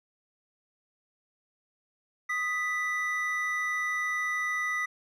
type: tone pair together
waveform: triangle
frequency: 1244.5 / 1975.5 Hz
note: D#6 / B6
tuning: 0 / 0 cents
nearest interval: minor sixth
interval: 800 cents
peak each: -32 / -27 dBFS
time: 2.29-4.86 s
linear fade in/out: 10 ms
effects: none